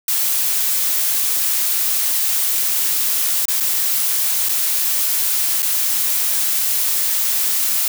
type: noise with dropouts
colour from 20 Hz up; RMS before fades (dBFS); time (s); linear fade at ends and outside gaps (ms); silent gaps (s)
blue; -18; 0.08-7.88; 2; 3.455-3.482 / 3.602-3.606 / 4.488-4.492 / 5.622-5.628
effects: none